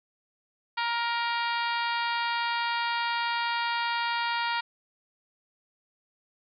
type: harmonic tone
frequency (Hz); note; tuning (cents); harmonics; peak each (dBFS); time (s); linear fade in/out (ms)
469.4; A#4; +12; 2 / 3 / 4 / 5 / 6 / 7 / 8 / 9 / 10; -29 / -33 / -35 / -37 / -39 / -40 / -41 / -42 / -43; 0.77-4.61; 10
effects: none